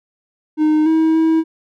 triangle tone with pitch steps, 307.7 / 319.9 / 322.1 Hz, D#4 / D#4 / E4, -19 / +48 / -40 cents, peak -9 dBFS, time 0.57-1.44 s, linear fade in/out 50 ms, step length 290 ms, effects none

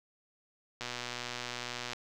click train, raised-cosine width 0.2 ms, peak -20 dBFS, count 138, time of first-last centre 0.81-1.933 s, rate 122 Hz, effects none

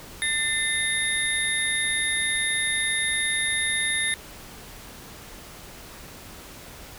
sine tone cluster, 1789 / 2071 / 3668 / 10100 Hz, A6 / C7 / A#7 / D#9, +28 / -18 / -29 / +25 cents, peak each -28 dBFS, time 0.22-4.14 s, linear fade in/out 0 ms, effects pink hiss -43 dBFS RMS until 6.98 s

